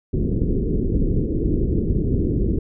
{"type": "low-pass noise", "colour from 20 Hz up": "pink", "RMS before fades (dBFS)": -20, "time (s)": [0.13, 2.59], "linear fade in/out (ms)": 5, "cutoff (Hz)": 430, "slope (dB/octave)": 48, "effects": []}